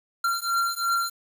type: beating tone pair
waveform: square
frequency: 1374 / 1376.9 Hz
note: F6 / F6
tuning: -29 / -25 cents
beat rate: 2.9 Hz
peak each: -27 dBFS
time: 0.24-1.1 s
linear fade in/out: 5 ms
effects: 8-bit